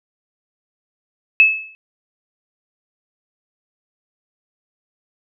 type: tone with exponential decay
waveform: sine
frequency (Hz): 2600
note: E7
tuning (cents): -24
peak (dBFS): -4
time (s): 1.4-1.75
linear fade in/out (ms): 0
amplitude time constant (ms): 75
effects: none